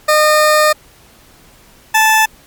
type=tone pair in turn; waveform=20% pulse; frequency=610 / 875.7 Hz; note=D#5 / A5; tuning=-34 / -8 cents; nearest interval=tritone; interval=626 cents; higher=second; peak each=-3 dBFS; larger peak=neither; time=0.08-0.73 / 1.94-2.26 s; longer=first; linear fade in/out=10 ms; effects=pink hiss -45 dBFS RMS until 2.46 s + MP3 96 kbps